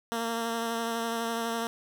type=tone with vibrato; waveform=10% pulse; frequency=230 Hz; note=A#3; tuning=23 cents flat; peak=-21 dBFS; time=0.12-1.67 s; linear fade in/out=0 ms; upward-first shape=sine; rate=12 Hz; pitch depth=17 cents each way; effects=none